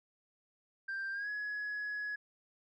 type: tone with pitch glide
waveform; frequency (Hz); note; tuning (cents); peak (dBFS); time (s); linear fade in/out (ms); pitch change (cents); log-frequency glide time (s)
sine; 1579 to 1682.6; G6 to G#6; +12 to +22; -34; 0.88-2.16; 10; +110; 1.12-1.29
effects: tanh soft clip ceiling -34 dBFS